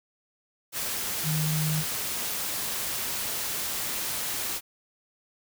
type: tone in noise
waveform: sine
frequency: 155.2 Hz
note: D#3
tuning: 4 cents flat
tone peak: -25 dBFS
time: 1.23-1.84 s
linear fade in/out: 50 ms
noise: white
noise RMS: -31 dBFS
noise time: 0.72-4.61 s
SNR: +3 dB
effects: none